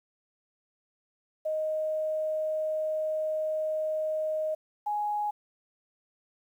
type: tone pair in turn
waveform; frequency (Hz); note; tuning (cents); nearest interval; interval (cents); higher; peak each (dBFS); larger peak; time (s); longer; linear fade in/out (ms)
sine; 623 / 833.9; D#5 / G#5; +2 / +7; perfect fourth; 505; second; -27; neither; 1.45-4.55 / 4.86-5.31; first; 10
effects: 10-bit